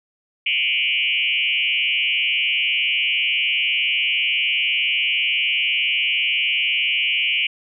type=tone with frequency modulation; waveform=sine; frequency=2637 Hz; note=E7; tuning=in tune; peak=-17 dBFS; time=0.46-7.47 s; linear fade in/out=5 ms; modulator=136 Hz; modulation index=3; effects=none